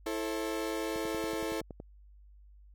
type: chord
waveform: 35% pulse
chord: A minor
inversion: second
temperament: equal with one note detuned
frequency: 329.6 / 440 / 535.2 Hz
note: E4 / A4 / C5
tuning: 0 / 0 / +39 cents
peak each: -34 / -35 / -38 dBFS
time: 0.06-1.61 s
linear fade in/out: 5 ms
type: click train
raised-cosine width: 2 ms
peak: -29 dBFS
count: 10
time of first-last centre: 0.96-1.801 s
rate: 10.7 Hz
effects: added 50 Hz sine -53 dBFS peak until 2.74 s